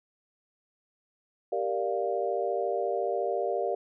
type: chord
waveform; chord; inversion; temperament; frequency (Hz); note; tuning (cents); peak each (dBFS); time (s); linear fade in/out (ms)
sine; G minor seventh; none; equal; 392 / 466.2 / 587.3 / 698.5; G4 / Bb4 / D5 / F5; 0 / 0 / 0 / 0; -32; 1.52-3.75; 5
effects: none